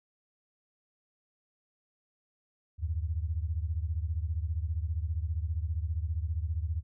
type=beating tone pair; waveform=sine; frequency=76.4 / 91.4 Hz; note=D#2 / F#2; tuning=-31 / -21 cents; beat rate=15 Hz; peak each=-31 / -34 dBFS; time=2.78-6.83 s; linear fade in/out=50 ms; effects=none